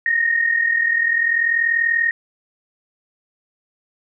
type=tone pair together; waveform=sine; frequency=1822 / 1862.4 Hz; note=A#6 / A#6; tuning=-40 / -2 cents; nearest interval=unison; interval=38 cents; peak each=-22 / -16 dBFS; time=0.06-2.11 s; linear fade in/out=2 ms; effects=none